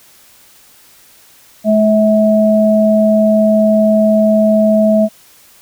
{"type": "tone pair together", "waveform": "sine", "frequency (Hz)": [213.9, 647], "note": ["A3", "E5"], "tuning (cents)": [-49, -32], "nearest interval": "octave + perfect fifth", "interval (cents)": 1917, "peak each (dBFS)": -10, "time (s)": [1.64, 5.09], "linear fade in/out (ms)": 50, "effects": ["white hiss -45 dBFS RMS until 5.61 s"]}